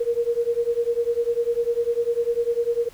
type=beating tone pair; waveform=sine; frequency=466.2 / 476.2 Hz; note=A#4 / A#4; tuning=0 / +37 cents; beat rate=10 Hz; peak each=-23 dBFS; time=0-2.89 s; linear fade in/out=10 ms; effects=pink hiss -50 dBFS RMS until 2.93 s